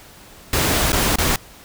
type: noise with dropouts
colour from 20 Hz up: pink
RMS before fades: -18 dBFS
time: 0.53-1.36 s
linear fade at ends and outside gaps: 2 ms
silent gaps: 0.921-0.929 / 1.158-1.184 s
effects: pink hiss -44 dBFS RMS until 1.64 s